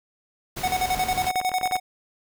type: noise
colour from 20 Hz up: pink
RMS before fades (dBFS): -33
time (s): 0.56-1.3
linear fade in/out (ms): 10
type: tone with tremolo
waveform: square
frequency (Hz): 740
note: F#5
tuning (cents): 0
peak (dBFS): -21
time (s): 0.63-1.8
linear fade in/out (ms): 10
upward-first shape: square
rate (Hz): 11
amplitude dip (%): 75
type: clicks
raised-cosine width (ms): 0.5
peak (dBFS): -17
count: 9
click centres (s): 1.244 / 1.304 / 1.357 / 1.414 / 1.517 / 1.613 / 1.657 / 1.712 / 1.756
effects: none